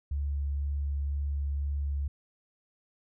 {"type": "tone with vibrato", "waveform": "sine", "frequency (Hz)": 71, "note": "C#2", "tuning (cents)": 42, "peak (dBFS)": -28, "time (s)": [0.11, 2.08], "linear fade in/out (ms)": 5, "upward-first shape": "sine", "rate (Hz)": 2, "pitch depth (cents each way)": 9, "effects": []}